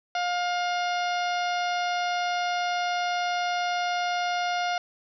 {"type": "harmonic tone", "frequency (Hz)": 709, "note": "F5", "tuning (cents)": 26, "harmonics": [1, 2, 3, 4, 5, 6, 7, 8], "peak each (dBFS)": [-26, -32, -36, -38, -40, -42, -43, -44], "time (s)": [0.15, 4.78], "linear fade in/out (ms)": 2, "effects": []}